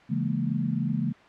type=chord; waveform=sine; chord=A# half-diminished seventh; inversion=first; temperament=just; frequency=139.85 / 167.82 / 209.8 / 233.1 Hz; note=C#3 / E3 / G#3 / A#3; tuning=+16 / +31 / +18 / 0 cents; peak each=-30 dBFS; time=0.09-1.13 s; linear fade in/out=20 ms; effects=white hiss -52 dBFS RMS until 1.28 s + low-pass 2000 Hz 12 dB/octave